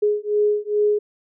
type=beating tone pair; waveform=sine; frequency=416.5 / 418.9 Hz; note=G#4 / G#4; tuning=+5 / +15 cents; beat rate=2.4 Hz; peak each=-20 dBFS; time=0.02-0.99 s; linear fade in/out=10 ms; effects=none